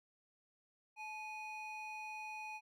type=ring-modulated tone; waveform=triangle; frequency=1672 Hz; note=G#6; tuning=11 cents sharp; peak=-39 dBFS; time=0.96-2.61 s; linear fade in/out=50 ms; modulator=809 Hz; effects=none